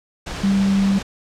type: tone in noise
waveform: sine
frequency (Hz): 196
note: G3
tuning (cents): 0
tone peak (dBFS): -14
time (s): 0.43-0.99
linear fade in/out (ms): 10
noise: pink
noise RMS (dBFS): -29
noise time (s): 0.26-1.03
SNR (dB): +12
effects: low-pass 6000 Hz 12 dB/octave